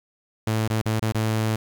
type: tone with dropouts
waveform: sawtooth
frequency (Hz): 110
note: A2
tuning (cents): 0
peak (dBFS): -17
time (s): 0.47-1.56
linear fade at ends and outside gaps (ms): 5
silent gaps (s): 0.678-0.7 / 0.817-0.857 / 0.996-1.022 / 1.122-1.146
effects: 8-bit